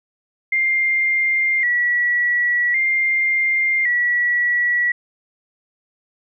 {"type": "tone with vibrato", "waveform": "sine", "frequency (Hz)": 2020, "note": "B6", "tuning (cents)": 39, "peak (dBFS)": -15, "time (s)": [0.52, 4.92], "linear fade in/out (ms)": 5, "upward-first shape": "square", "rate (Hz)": 0.45, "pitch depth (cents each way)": 72, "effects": []}